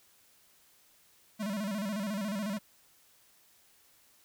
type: tone with vibrato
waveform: square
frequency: 204.7 Hz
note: G#3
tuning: 25 cents flat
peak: -33 dBFS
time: 1.39-2.59 s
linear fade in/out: 20 ms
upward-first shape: square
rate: 14 Hz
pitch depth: 99 cents each way
effects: white hiss -64 dBFS RMS until 4.24 s